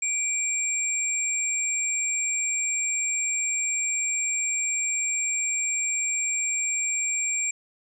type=tone pair together; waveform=sine; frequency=2349 / 7444 Hz; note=D7 / A#8; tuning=0 / -3 cents; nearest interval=octave + minor sixth; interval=1997 cents; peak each=-29 / -25 dBFS; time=0.02-7.51 s; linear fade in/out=5 ms; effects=none